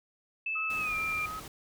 sine tone with pitch glide, 2625 to 2379 Hz, E7 to D7, -8 to +22 cents, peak -30 dBFS, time 0.46-1.26 s, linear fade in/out 5 ms, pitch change -170 cents, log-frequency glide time 0.78-0.95 s
sine tone with vibrato, 1271 Hz, D#6, 36 cents sharp, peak -36 dBFS, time 0.55-1.4 s, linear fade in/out 10 ms, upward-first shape sine, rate 2.5 Hz, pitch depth 25 cents each way
pink noise, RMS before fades -45 dBFS, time 0.7-1.48 s, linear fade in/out 2 ms
effects none

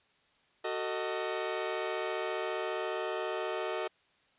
sawtooth chord, D# diminished, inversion first, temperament just, 373.4 / 448 / 622.3 Hz, F#4 / A4 / D#5, +16 / +31 / 0 cents, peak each -33 dBFS, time 0.64-3.88 s, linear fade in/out 10 ms, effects white hiss -68 dBFS RMS until 4.38 s + resampled to 8000 Hz

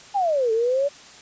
sine exponential two-way sweep, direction down then up, 836 to 436.7 to 580 Hz, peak -18 dBFS, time 0.14-0.89 s, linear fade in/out 20 ms, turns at 0.52 s, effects white hiss -45 dBFS RMS until 1.21 s + resampled to 16000 Hz

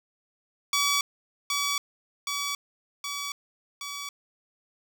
10% pulse tone with echo, 1141 Hz, C#6, 50 cents sharp, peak -14 dBFS, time 0.73-1.01 s, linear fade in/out 2 ms, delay 770 ms, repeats 4, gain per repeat -3 dB, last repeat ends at 4.09 s, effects none

